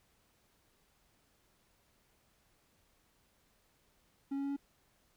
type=tone with pitch steps; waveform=triangle; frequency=275.7 / 277.5 / 279.2 / 281 Hz; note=C#4 / C#4 / C#4 / C#4; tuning=-9 / +2 / +13 / +24 cents; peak=-32 dBFS; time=4.31-4.566 s; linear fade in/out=10 ms; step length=64 ms; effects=pink hiss -72 dBFS RMS until 5.16 s